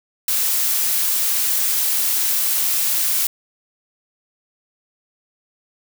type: noise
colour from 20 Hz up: blue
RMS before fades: -19 dBFS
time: 0.28-3.27 s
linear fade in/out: 2 ms
effects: none